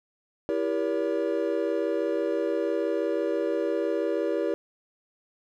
triangle chord, E diminished seventh, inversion none, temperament just, 329.6 / 395.6 / 474.7 / 569.6 Hz, E4 / G4 / Bb4 / Db5, 0 / +16 / +31 / +47 cents, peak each -28 dBFS, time 0.49-4.54 s, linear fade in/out 0 ms, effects none

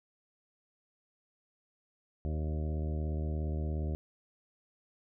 harmonic tone with a mistuned harmonic, 77.1 Hz, D#2, 15 cents flat, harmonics 1 / 2 / 3 / 4 / 5 / 6 / 7 / 8 / 9, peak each -32 / -39 / -44 / -46 / -46 / -54 / -50 / -52 / -54 dBFS, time 2.25-3.95 s, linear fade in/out 0 ms, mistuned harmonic 7, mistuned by +17 cents, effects none

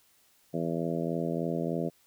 harmonic tone, 83.3 Hz, E2, 19 cents sharp, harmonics 2 / 3 / 4 / 5 / 6 / 7 / 8, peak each -33 / -35 / -36 / -37 / -38 / -38 / -39 dBFS, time 0.53-1.9 s, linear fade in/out 20 ms, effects white hiss -65 dBFS RMS until 2.06 s

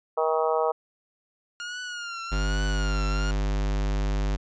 harmonic tone, 158.7 Hz, D#3, 35 cents sharp, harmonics 3 / 4 / 5 / 6 / 7 / 8, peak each -25 / -27 / -29 / -31 / -32 / -33 dBFS, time 0.17-0.72 s, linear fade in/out 10 ms
sawtooth tone with vibrato, 1417 Hz, F6, 25 cents sharp, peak -29 dBFS, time 1.6-3.31 s, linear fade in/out 0 ms, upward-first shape triangle, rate 1.2 Hz, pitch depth 88 cents each way
square tone, 50 Hz, G1, 35 cents sharp, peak -24 dBFS, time 2.31-4.37 s, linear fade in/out 20 ms
effects resampled to 16000 Hz

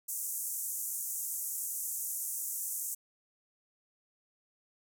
white band-pass noise, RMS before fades -37 dBFS, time 0.08-2.95 s, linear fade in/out 10 ms, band 6500 to 15000 Hz, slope 48 dB/octave, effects none

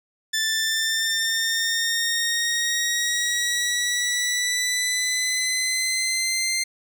15% pulse exponential sweep, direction up, 1760 to 2093 Hz, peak -15 dBFS, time 0.33-6.64 s, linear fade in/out 10 ms, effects none

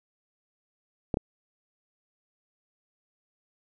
clicks, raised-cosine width 2 ms, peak -13 dBFS, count 2, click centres 1.142 / 1.171 s, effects none

